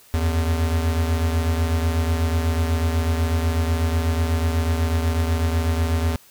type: beating tone pair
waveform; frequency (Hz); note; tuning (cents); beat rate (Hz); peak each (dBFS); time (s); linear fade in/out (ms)
square; 81.1 / 89.2; E2 / F2; -28 / +37; 8.1; -20 / -27; 0.14-6.16; 0
effects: white hiss -51 dBFS RMS until 6.3 s